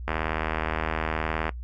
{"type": "click train", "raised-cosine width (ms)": 0.5, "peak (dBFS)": -11, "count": 113, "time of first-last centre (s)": [0.08, 1.492], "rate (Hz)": 79.3, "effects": ["noise-tail reverb RT60 0.1 s tail -20 dB re dry", "added 60 Hz sine -33 dBFS peak until 1.63 s"]}